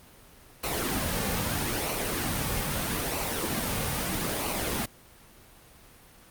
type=noise with flanger; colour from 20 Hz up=pink; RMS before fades=-29 dBFS; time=0.63-4.86 s; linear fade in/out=10 ms; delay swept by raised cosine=0.58 to 3.08 ms; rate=0.78 Hz; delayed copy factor=-0.5; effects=pink hiss -53 dBFS RMS until 6.3 s + Opus 32 kbps